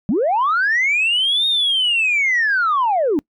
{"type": "linear two-way sweep", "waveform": "sine", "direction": "up then down", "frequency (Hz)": [174.61, 3729, 265.3], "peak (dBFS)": -13, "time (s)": [0.09, 3.19], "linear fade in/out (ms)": 0, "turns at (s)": 1.47, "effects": ["noise-tail reverb RT60 0.1 s tail -26 dB re dry", "tanh soft clip ceiling -11 dBFS"]}